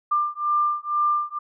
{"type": "beating tone pair", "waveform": "sine", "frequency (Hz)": [1191, 1193.1], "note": ["D6", "D6"], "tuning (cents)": [24, 27], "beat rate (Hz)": 2.1, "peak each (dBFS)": -23, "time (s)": [0.11, 1.39], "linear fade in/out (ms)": 10, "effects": []}